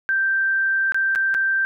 sine tone with dropouts, 1568 Hz, G6, in tune, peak -17 dBFS, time 0.09-1.65 s, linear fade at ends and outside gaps 0 ms, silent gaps 0.921-0.945 / 1.151-1.158 / 1.342-1.348 s, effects none

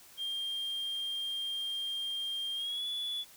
sine tone with pitch glide, 3200 to 3430 Hz, G7 to A7, +35 to -45 cents, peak -31 dBFS, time 0.17-3.25 s, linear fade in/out 50 ms, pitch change +120 cents, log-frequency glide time 2.55-2.86 s, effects tanh soft clip ceiling -32 dBFS + white hiss -56 dBFS RMS until 3.36 s

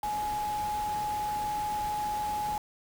sine tone in noise, 840 Hz, G#5, 19 cents sharp, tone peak -29 dBFS, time 0.03-2.58 s, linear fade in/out 2 ms, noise pink, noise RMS -42 dBFS, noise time 0.03-2.58 s, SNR +10 dB, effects none

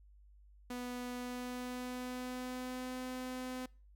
sawtooth tone with pitch glide, 246.9 to 254.7 Hz, B3 to C4, 0 to -46 cents, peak -36 dBFS, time 0.7-3.66 s, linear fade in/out 5 ms, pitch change +54 cents, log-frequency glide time 1.16-3 s, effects noise-tail reverb RT60 0.4 s tail -25 dB re dry + added 50 Hz sine -58 dBFS peak until 3.95 s

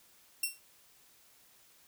5% pulse tone with exponential decay, 2722 Hz, F7, 45 cents flat, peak -18 dBFS, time 0.43-0.6 s, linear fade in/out 5 ms, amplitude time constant 36 ms, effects white hiss -63 dBFS RMS until 1.87 s

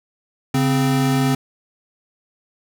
square tone pair together, 138.59 / 260.7 Hz, C#3 / C4, 0 / -6 cents, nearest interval major seventh, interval 1094 cents, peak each -19 dBFS, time 0.54-1.35 s, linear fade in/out 5 ms, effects none

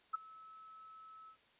sine tone with ADSR envelope, 1300 Hz, E6, 24 cents flat, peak -31 dBFS, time 0.13-1.37 s, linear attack 16 ms, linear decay 13 ms, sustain -22 dB, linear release 84 ms, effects white hiss -68 dBFS RMS until 1.59 s + resampled to 8000 Hz

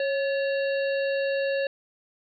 harmonic tone with a mistuned harmonic, 549 Hz, C#5, 17 cents flat, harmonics 1 / 3 / 5 / 7 / 8, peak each -24 / -33 / -37 / -42 / -43 dBFS, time 0-1.67 s, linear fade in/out 2 ms, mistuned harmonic 3, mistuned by +72 cents, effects none

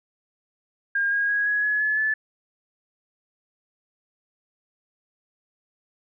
sine tone with pitch steps, 1614 / 1633.7 / 1653.6 / 1673.8 / 1694.2 / 1714.9 / 1735.8 Hz, G#6 / G#6 / G#6 / G#6 / G#6 / A6 / A6, -50 / -29 / -8 / +13 / +34 / -45 / -24 cents, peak -20 dBFS, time 0.95-2.14 s, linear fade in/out 5 ms, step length 170 ms, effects none

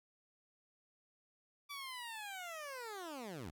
15% pulse linear sweep, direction down, 1163 to 65.41 Hz, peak -38 dBFS, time 1.69-3.51 s, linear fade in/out 20 ms, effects none

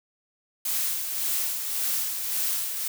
blue noise with tremolo, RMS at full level -26 dBFS, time 0.65-2.88 s, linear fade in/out 5 ms, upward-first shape sine, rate 1.8 Hz, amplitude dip 45%, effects none

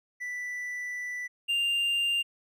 triangle tone pair in turn, 1975.5 / 2794 Hz, B6 / F7, 0 / 0 cents, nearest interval tritone, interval 600 cents, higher second, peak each -31 / -23 dBFS, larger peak second, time 0.2-1.28 / 1.48-2.23 s, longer first, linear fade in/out 20 ms, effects none

